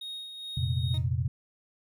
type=tone with tremolo; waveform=triangle; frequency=3734 Hz; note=A#7; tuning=2 cents sharp; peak=-34 dBFS; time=0.01-0.98 s; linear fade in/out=5 ms; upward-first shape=sine; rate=2.4 Hz; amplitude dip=45%
type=chord; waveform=sine; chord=F suspended fourth; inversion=none; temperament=equal; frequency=87.31 / 116.54 / 130.81 Hz; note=F2 / Bb2 / C3; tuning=0 / 0 / 0 cents; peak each=-30 dBFS; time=0.57-1.28 s; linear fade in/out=5 ms
type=tone with exponential decay; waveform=20% pulse; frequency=311.1 Hz; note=D#4; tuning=in tune; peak=-38 dBFS; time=0.94-1.14 s; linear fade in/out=1 ms; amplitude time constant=42 ms
effects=none